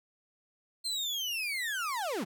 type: linear sweep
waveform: 35% pulse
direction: down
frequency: 4202 to 144.5 Hz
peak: -30 dBFS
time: 0.84-2.25 s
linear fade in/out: 20 ms
effects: none